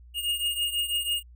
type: beating tone pair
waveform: square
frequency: 2847 / 2853.1 Hz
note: F7 / F7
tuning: +33 / +36 cents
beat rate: 6.1 Hz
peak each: -28 / -32 dBFS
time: 0.14-1.23 s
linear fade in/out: 50 ms
effects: added 60 Hz sine -47 dBFS peak until 1.35 s